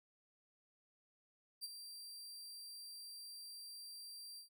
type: tone with ADSR envelope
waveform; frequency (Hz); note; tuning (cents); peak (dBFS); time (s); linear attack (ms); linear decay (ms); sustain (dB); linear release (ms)
sawtooth; 4714; D8; +6; -38; 1.61-4.49; 32; 27; -9; 110
effects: none